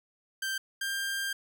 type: tone pair in turn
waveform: sawtooth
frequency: 1568 / 1592.6 Hz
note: G6 / G6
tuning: 0 / +27 cents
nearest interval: unison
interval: 27 cents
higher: second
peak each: -27 / -27 dBFS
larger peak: neither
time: 0.42-0.58 / 0.81-1.33 s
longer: second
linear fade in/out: 5 ms
effects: none